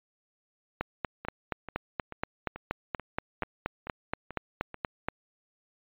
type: two click trains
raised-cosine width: 0.5 ms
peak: -24 / -14 dBFS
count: 9 / 19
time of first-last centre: 1.25-4.743 / 0.81-5.086 s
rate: 2.29 / 4.21 Hz
effects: resampled to 8000 Hz